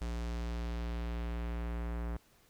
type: tone with low-pass filter sweep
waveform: square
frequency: 58.27 Hz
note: A#1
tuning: in tune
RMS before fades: -37 dBFS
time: 0.01-2.17 s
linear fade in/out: 5 ms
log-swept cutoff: 7800 to 1600 Hz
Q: 0.95
effects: pink hiss -66 dBFS RMS until 2.49 s